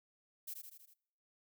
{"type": "noise with echo", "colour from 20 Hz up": "violet", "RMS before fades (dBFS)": -44, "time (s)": [0.47, 0.54], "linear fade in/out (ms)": 10, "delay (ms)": 80, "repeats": 5, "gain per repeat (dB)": -4, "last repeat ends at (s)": 0.94, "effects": ["noise-tail reverb RT60 0.7 s tail -23 dB re dry"]}